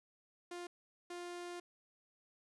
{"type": "tone bursts at uneven times", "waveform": "sawtooth", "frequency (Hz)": 351.1, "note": "F4", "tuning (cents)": 9, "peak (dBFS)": -40, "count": 2, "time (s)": [[0.51, 0.67], [1.1, 1.6]], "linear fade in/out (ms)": 5, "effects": ["resampled to 24000 Hz", "12-bit"]}